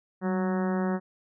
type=harmonic tone with a mistuned harmonic; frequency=185 Hz; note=F#3; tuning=in tune; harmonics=1 / 2 / 3 / 4 / 5 / 6 / 7 / 8 / 9 / 10; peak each=-26 / -32 / -36 / -38 / -40 / -42 / -43 / -44 / -45 / -46 dBFS; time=0.21-1 s; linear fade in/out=50 ms; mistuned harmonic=1; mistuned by=+46 cents; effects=none